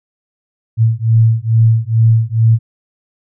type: beating tone pair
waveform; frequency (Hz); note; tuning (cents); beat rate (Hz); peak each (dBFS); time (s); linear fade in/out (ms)
sine; 111.9 / 114.2; A2 / A#2; +30 / -35; 2.3; -11; 0.77-2.59; 50
effects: none